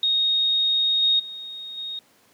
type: tone with level steps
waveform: sine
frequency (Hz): 3729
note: A#7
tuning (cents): 0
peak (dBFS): -18 / -16 / -33 / -29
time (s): 0.03-1.99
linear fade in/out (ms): 2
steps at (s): 1.02 / 1.19 / 1.77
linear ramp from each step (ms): 10
effects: pink hiss -58 dBFS RMS until 2.33 s + high-pass 200 Hz 12 dB/octave